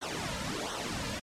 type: noise with flanger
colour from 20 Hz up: pink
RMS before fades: -35 dBFS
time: 0.01-1.2 s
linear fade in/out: 20 ms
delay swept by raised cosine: 0.41 to 2.71 ms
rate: 1.4 Hz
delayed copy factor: -0.9
effects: low-pass 7000 Hz 12 dB/octave + MP3 64 kbps